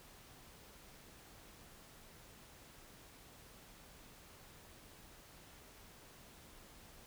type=silence; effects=pink hiss -59 dBFS RMS until 7.06 s